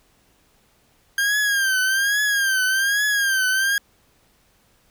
40% pulse tone with vibrato, 1600 Hz, G6, 35 cents sharp, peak -17 dBFS, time 1.18-3.78 s, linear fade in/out 2 ms, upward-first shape triangle, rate 1.2 Hz, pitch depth 110 cents each way, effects pink hiss -60 dBFS RMS until 4.9 s

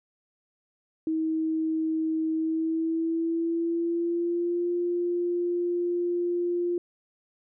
sine tone with pitch glide, 318.8 to 349.7 Hz, D#4 to F4, +42 to +2 cents, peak -24 dBFS, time 1.07-6.78 s, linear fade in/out 2 ms, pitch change +160 cents, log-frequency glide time 2.33-4.7 s, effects none

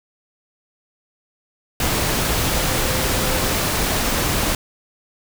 sine tone in noise, 518 Hz, C5, 17 cents flat, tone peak -30 dBFS, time 2.55-3.54 s, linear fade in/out 2 ms, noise pink, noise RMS -20 dBFS, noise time 1.8-4.55 s, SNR -13 dB, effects none

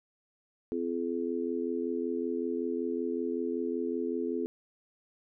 harmonic tone, 85.3 Hz, F2, 40 cents flat, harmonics 3 / 4 / 5, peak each -34 / -34 / -34 dBFS, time 0.72-4.46 s, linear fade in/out 0 ms, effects none

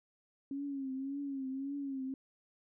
sine tone with vibrato, 273 Hz, C#4, 26 cents flat, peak -36 dBFS, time 0.51-2.14 s, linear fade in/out 2 ms, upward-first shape triangle, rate 1.8 Hz, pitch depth 80 cents each way, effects none

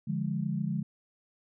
sine chord, D diminished, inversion none, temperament equal, 146.83 / 174.61 / 207.7 Hz, D3 / F3 / Ab3, 0 / 0 / 0 cents, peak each -33 dBFS, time 0.07-0.83 s, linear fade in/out 10 ms, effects none

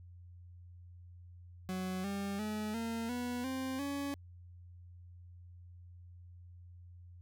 40% pulse tone with pitch steps, 185.6 / 198.92 / 213.2 / 228.5 / 244.9 / 262.5 / 281.3 Hz, F#3 / G3 / G#3 / A#3 / B3 / C4 / C#4, +6 / +26 / +46 / -34 / -14 / +6 / +26 cents, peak -35 dBFS, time 1.69-4.14 s, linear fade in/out 0 ms, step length 350 ms, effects added 88 Hz sine -51 dBFS peak until 7.21 s

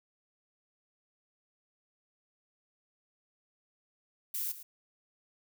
violet noise with echo, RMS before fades -35 dBFS, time 4.34-4.52 s, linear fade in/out 5 ms, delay 110 ms, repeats 1, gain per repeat -13 dB, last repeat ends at 4.63 s, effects none

